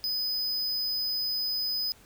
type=tone; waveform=square; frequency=5010 Hz; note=D#8; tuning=11 cents sharp; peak=-28 dBFS; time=0.04-1.92 s; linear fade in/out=0 ms; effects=pink hiss -56 dBFS RMS until 2.05 s